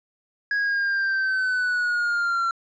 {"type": "linear sweep", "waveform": "triangle", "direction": "down", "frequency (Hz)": [1661.2, 1356], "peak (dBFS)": -19, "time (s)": [0.51, 2.51], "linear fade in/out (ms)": 2, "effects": ["resampled to 16000 Hz"]}